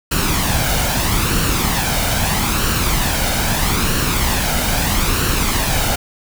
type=noise with flanger; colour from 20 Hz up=pink; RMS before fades=-17 dBFS; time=0.11-5.96 s; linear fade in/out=10 ms; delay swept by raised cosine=0.7 to 1.36 ms; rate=0.78 Hz; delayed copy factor=+0.5; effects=none